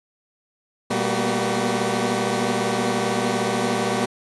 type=tone cluster; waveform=15% pulse; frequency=120.5 / 197.6 / 230.4 / 243.5 / 377.7 Hz; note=B2 / G3 / A#3 / B3 / F#4; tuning=-42 / +14 / -20 / -24 / +36 cents; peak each=-23 / -19 / -20 / -22 / -21 dBFS; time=0.9-4.06 s; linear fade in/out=10 ms; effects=resampled to 24000 Hz